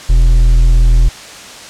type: tone with hard clipping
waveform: triangle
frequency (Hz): 41.2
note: E1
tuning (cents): 0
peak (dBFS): -6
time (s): 0.09-1.09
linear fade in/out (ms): 10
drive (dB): 9
effects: white hiss -31 dBFS RMS until 1.69 s + low-pass 7000 Hz 12 dB/octave